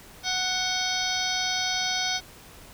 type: harmonic tone with a mistuned harmonic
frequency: 740 Hz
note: F#5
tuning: in tune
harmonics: 1 / 2 / 3 / 4 / 5 / 6 / 7 / 8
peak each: -33 / -33 / -33 / -33 / -33 / -33 / -33 / -33 dBFS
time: 0.23-2.21 s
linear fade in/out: 50 ms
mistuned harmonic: 4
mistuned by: +140 cents
effects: pink hiss -48 dBFS RMS until 2.73 s